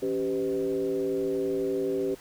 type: tone with frequency modulation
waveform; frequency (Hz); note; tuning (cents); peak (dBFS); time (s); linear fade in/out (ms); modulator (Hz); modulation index
sine; 390.2; G4; -8; -25; 0.02-2.15; 10; 112; 0.95
effects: pink hiss -51 dBFS RMS until 2.2 s